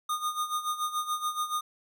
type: tone with tremolo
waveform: square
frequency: 1226 Hz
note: D#6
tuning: 26 cents flat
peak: -27 dBFS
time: 0.09-1.61 s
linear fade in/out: 5 ms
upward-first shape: sine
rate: 7 Hz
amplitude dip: 75%
effects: none